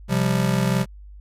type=chord; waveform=square; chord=C suspended fourth; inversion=none; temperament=just; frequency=130.81 / 174.42 / 196.22 Hz; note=C3 / F3 / G3; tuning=0 / -2 / +2 cents; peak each=-23 / -24 / -24 dBFS; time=0.08-0.86 s; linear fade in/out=50 ms; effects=added 50 Hz sine -39 dBFS peak until 1.2 s + resampled to 32000 Hz